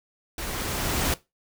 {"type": "noise with level ramp", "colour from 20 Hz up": "pink", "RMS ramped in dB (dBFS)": [-33, -24], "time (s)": [0.38, 1.14], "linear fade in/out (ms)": 2, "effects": ["noise-tail reverb RT60 0.2 s tail -17 dB re dry"]}